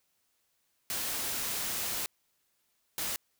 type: noise bursts at uneven times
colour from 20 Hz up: white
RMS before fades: -34 dBFS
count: 2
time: 0.9-2.06 / 2.98-3.16 s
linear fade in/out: 0 ms
effects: white hiss -75 dBFS RMS until 3.39 s